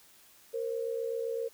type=tone pair together; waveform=sine; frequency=462.3 / 530 Hz; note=A#4 / C5; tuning=-14 / +22 cents; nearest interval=major second; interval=236 cents; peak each=-32 / -37 dBFS; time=0.53-1.49 s; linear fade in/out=20 ms; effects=white hiss -59 dBFS RMS until 1.53 s